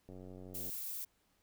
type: click train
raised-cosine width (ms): 2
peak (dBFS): -38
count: 57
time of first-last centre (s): 0.09-0.694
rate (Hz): 92.7
type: noise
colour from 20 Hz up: violet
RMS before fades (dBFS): -42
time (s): 0.54-1.05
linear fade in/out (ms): 10
effects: pink hiss -75 dBFS RMS until 1.42 s